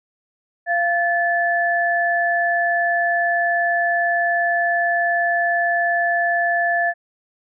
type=tone pair together; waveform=sine; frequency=690 / 1738.7 Hz; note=F5 / A6; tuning=-21 / -21 cents; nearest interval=octave + major third; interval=1600 cents; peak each=-19 dBFS; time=0.66-6.94 s; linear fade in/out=50 ms; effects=none